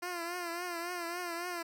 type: tone with vibrato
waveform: 10% pulse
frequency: 347.4 Hz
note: F4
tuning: 9 cents flat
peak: -28 dBFS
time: 0.02-1.63 s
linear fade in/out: 10 ms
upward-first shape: triangle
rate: 3.6 Hz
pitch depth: 74 cents each way
effects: none